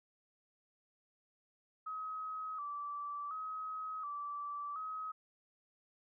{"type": "tone with vibrato", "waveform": "sine", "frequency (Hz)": 1215, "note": "D#6", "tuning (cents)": -42, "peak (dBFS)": -39, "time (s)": [1.86, 5.12], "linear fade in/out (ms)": 10, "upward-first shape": "square", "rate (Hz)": 0.69, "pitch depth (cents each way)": 78, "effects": []}